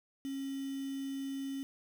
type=tone with quantisation; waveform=sine; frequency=272.5 Hz; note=C#4; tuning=29 cents flat; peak=-36 dBFS; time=0.25-1.63 s; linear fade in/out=0 ms; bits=8; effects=none